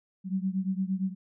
sine beating tone pair, 186.7 / 195.4 Hz, F#3 / G3, +16 / -5 cents, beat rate 8.7 Hz, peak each -29 / -31 dBFS, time 0.24-1.15 s, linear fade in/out 50 ms, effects none

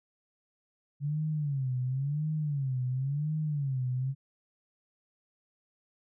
sine tone with vibrato, 140.1 Hz, C#3, 19 cents sharp, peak -28 dBFS, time 1-4.15 s, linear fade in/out 50 ms, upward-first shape sine, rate 0.95 Hz, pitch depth 180 cents each way, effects none

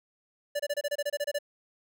square tone bursts, 581 Hz, D5, 19 cents flat, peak -28 dBFS, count 12, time 0.55-1.388 s, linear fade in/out 10 ms, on 46 ms, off 26 ms, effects none

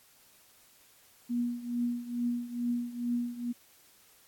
sine tone with tremolo, 240.4 Hz, B3, 46 cents flat, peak -26 dBFS, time 1.29-3.53 s, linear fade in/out 20 ms, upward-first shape triangle, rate 2.3 Hz, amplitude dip 85%, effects white hiss -61 dBFS RMS until 4.27 s + AAC 64 kbps

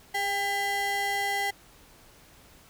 square ring-modulated tone, 602 Hz, D5, 43 cents sharp, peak -24 dBFS, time 0.14-1.51 s, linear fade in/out 10 ms, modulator 1400 Hz, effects pink hiss -55 dBFS RMS until 2.69 s

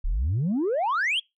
sine exponential sweep, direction up, 31.23 to 3392 Hz, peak -20 dBFS, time 0.04-1.2 s, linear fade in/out 10 ms, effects noise-tail reverb RT60 0.2 s tail -25 dB re dry + tanh soft clip ceiling -20 dBFS

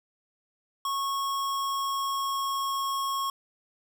square tone with pitch glide, 1099 to 1092.7 Hz, C#6 to C#6, -15 to -25 cents, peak -28 dBFS, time 0.85-3.3 s, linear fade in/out 2 ms, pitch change -10 cents, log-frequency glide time 1.13-3.04 s, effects none

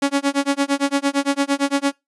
sawtooth tone with tremolo, 279.8 Hz, C#4, 16 cents sharp, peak -10 dBFS, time 0.02-1.93 s, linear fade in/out 5 ms, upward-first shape sine, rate 8.8 Hz, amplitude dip 100%, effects noise-tail reverb RT60 0.2 s tail -24 dB re dry + resampled to 24000 Hz

